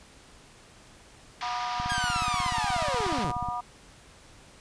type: band-pass noise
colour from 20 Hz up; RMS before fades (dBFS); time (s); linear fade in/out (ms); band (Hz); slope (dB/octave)
pink; -38; 1.41-3.24; 0; 880 to 5700; 48
type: harmonic tone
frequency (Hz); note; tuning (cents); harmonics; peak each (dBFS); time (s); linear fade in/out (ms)
242.4; B3; -32; 3 / 4 / 5; -34 / -33 / -35; 1.42-3.61; 10
type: click train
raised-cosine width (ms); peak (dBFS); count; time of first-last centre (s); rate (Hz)
5; -23; 29; 1.8-3.487; 16.6
type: linear sweep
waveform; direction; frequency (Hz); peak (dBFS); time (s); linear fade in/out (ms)
sawtooth; down; 1651 to 101.7; -25; 1.89-3.32; 10
effects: pink hiss -53 dBFS RMS until 4.6 s + resampled to 22050 Hz